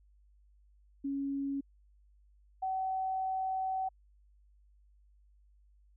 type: tone pair in turn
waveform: sine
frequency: 277.2 / 758.6 Hz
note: C#4 / F#5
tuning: 0 / +43 cents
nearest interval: octave + perfect fourth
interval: 1743 cents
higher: second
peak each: -32 / -31 dBFS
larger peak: second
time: 1.04-1.61 / 2.62-3.89 s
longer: second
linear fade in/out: 10 ms
effects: added 50 Hz sine -61 dBFS peak until 5.96 s